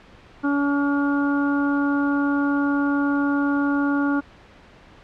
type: harmonic tone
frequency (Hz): 284.2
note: C#4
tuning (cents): +43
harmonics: 1 / 2 / 3 / 4 / 5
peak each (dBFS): -19 / -33 / -32 / -32 / -28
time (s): 0.43-4.21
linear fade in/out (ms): 20
effects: pink hiss -48 dBFS RMS until 5.03 s + low-pass 3000 Hz 12 dB/octave